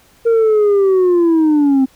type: linear sweep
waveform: sine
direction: down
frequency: 466.3 to 260 Hz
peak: -6 dBFS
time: 0.25-1.86 s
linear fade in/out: 20 ms
effects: tanh soft clip ceiling -8 dBFS + pink hiss -50 dBFS RMS until 1.95 s